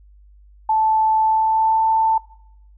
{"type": "tone with pitch glide", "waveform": "sine", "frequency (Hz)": [876, 888.2], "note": ["A5", "A5"], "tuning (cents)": [-8, 16], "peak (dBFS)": -14, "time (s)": [0.69, 2.18], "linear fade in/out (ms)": 5, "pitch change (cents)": 24, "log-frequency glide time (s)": [1.17, 1.84], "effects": ["noise-tail reverb RT60 0.8 s tail -20 dB re dry", "added 50 Hz sine -45 dBFS peak until 2.77 s"]}